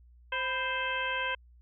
harmonic tone with a mistuned harmonic, 523.3 Hz, C5, in tune, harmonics 1 / 2 / 3 / 4 / 5 / 6, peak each -39 / -35 / -34 / -39 / -36 / -39 dBFS, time 0.32-1.35 s, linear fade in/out 5 ms, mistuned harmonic 2, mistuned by -82 cents, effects added 60 Hz sine -54 dBFS peak until 1.61 s

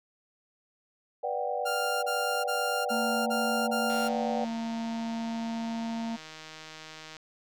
sine chord, G major seventh, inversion first, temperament just, 490 / 588 / 735 / 784 Hz, B4 / D5 / F#5 / G5, -14 / +2 / -12 / 0 cents, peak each -34 dBFS, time 1.23-4.45 s, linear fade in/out 10 ms
sawtooth tone bursts, 1396.9 Hz, F6, in tune, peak -27 dBFS, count 6, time 1.65-4.09 s, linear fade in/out 20 ms, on 380 ms, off 32 ms
harmonic tone, 228.6 Hz, A#3, 34 cents flat, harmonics 1 / 3 / 4, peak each -31 / -41 / -43 dBFS, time 2.9-6.17 s, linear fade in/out 20 ms
click train, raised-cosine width 0.2 ms, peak -27 dBFS, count 514, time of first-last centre 3.9-7.168 s, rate 157 Hz
effects none

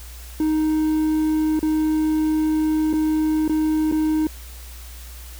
triangle tone with dropouts, 311.1 Hz, D#4, in tune, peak -15 dBFS, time 0.4-4.27 s, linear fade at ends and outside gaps 2 ms, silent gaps 1.593-1.628 / 2.93-2.936 / 3.479-3.495 / 3.915-3.923 s, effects added 60 Hz sine -36 dBFS peak until 5.39 s + white hiss -43 dBFS RMS until 5.39 s

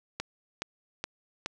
click train, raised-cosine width 0.2 ms, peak -15 dBFS, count 4, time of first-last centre 0.2-1.461 s, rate 2.38 Hz, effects none

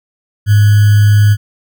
sine tone with sample-and-hold, 103.83 Hz, G#2, in tune, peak -4 dBFS, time 0.46-1.37 s, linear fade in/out 50 ms, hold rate 1575 Hz, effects none

